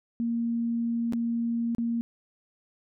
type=tone with dropouts; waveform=sine; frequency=233.1 Hz; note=A#3; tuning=in tune; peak=-25 dBFS; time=0.2-2.01 s; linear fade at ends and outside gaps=0 ms; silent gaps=1.124-1.134 / 1.749-1.783 s; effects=none